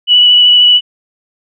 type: tone with vibrato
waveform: sine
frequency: 2951 Hz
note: F#7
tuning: 5 cents flat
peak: -3 dBFS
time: 0.07-0.81 s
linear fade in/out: 50 ms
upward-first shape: sine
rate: 13 Hz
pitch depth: 14 cents each way
effects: none